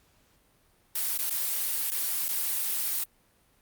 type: noise with dropouts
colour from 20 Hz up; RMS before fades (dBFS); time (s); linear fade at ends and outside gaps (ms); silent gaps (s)
blue; -29; 0.95-3.04; 5; 1.178-1.187 / 1.299-1.305 / 1.905-1.915 / 2.284-2.288
effects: pink hiss -65 dBFS RMS until 3.61 s + Opus 48 kbps